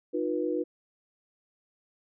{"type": "tone cluster", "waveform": "sine", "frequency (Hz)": [309.3, 357, 485.6], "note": ["D#4", "F4", "B4"], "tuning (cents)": [-10, 38, -29], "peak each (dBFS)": -31, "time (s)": [0.13, 0.64], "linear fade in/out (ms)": 20, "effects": []}